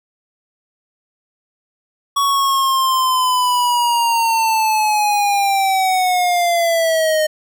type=linear sweep; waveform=square; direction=down; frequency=1124 to 614 Hz; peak=-14 dBFS; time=2.16-7.27 s; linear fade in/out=10 ms; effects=none